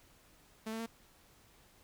sawtooth tone with pitch steps, 220 / 224.1 / 228.3 Hz, A3 / A3 / A#3, 0 / +32 / -36 cents, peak -34 dBFS, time 0.66-0.864 s, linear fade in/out 10 ms, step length 68 ms, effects pink hiss -64 dBFS RMS until 1.83 s

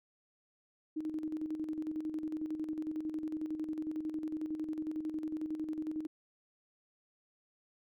sine tone with tremolo, 311.1 Hz, D#4, in tune, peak -33 dBFS, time 0.96-6.07 s, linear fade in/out 10 ms, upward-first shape square, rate 11 Hz, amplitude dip 55%, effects none

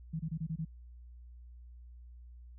sine tone bursts, 160.4 Hz, E3, 47 cents flat, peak -33 dBFS, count 6, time 0.13-0.651 s, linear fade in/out 10 ms, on 66 ms, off 25 ms, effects added 60 Hz sine -49 dBFS peak until 2.58 s

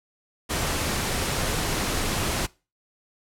pink noise, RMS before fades -26 dBFS, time 0.49-2.47 s, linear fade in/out 20 ms, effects noise-tail reverb RT60 0.3 s tail -22 dB re dry + low-pass 12000 Hz 12 dB/octave

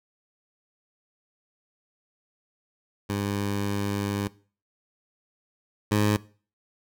15% pulse tone pair in turn, 101 / 104.61 Hz, G#2 / G#2, -48 / +13 cents, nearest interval minor second, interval 61 cents, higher second, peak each -20 / -14 dBFS, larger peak second, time 3.09-4.28 / 5.91-6.17 s, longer first, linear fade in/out 10 ms, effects noise-tail reverb RT60 0.4 s tail -20 dB re dry

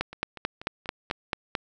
two click trains, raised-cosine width 0.3 ms, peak -24 / -10 dBFS, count 5 / 8, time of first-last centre 0.13-1.101 / 0.01-1.552 s, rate 4.12 / 4.54 Hz, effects none

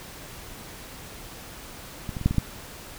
clicks, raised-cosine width 5 ms, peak -18 / -19 / -21 / -6 / -14 / -27 / -8 dBFS, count 7, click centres 2.092 / 2.168 / 2.213 / 2.26 / 2.31 / 2.346 / 2.383 s, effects pink hiss -42 dBFS RMS until 2.98 s

